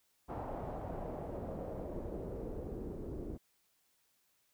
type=noise with low-pass filter sweep; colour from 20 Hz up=pink; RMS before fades=-42 dBFS; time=0.28-3.38 s; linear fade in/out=20 ms; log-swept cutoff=820 to 350 Hz; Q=2.2; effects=white hiss -75 dBFS RMS until 4.53 s